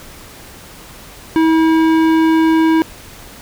sine tone with tanh clipping, 322.1 Hz, E4, 40 cents flat, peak -11 dBFS, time 1.36-2.82 s, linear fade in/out 0 ms, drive 16 dB, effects pink hiss -37 dBFS RMS until 3.41 s

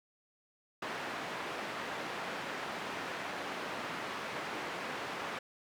white band-pass noise, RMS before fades -40 dBFS, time 0.82-5.39 s, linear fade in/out 5 ms, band 180 to 1800 Hz, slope 12 dB/octave, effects none

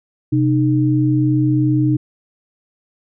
sine tone pair together, 128.66 / 306 Hz, C3 / D#4, -29 / -29 cents, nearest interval octave + minor third, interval 1500 cents, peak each -15 dBFS, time 0.32-1.97 s, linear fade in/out 10 ms, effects none

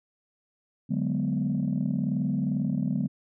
sine chord, G# half-diminished seventh, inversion second, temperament equal, 146.83 / 185 / 207.7 / 246.9 Hz, D3 / F#3 / G#3 / B3, 0 / 0 / 0 / 0 cents, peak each -29 dBFS, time 0.89-3.08 s, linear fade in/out 20 ms, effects tanh soft clip ceiling -18 dBFS

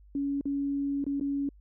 sine tone with dropouts, 280.6 Hz, C#4, 21 cents sharp, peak -27 dBFS, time 0.15-1.49 s, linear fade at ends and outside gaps 2 ms, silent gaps 0.411-0.455 / 1.042-1.065 / 1.198-1.21 s, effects added 50 Hz sine -52 dBFS peak until 1.6 s

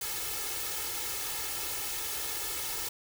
white noise with comb filter, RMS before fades -35 dBFS, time 0.01-2.89 s, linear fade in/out 5 ms, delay 2.3 ms, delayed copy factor +0.95, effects none

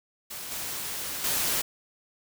white noise with level steps, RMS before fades -38 / -34 / -27 dBFS, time 0.3-1.62 s, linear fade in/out 10 ms, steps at 0.51 / 1.24 s, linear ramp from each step 2 ms, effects none

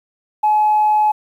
sine tone, 850 Hz, G#5, 40 cents sharp, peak -10 dBFS, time 0.43-1.12 s, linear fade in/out 10 ms, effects tanh soft clip ceiling -7 dBFS + 8-bit

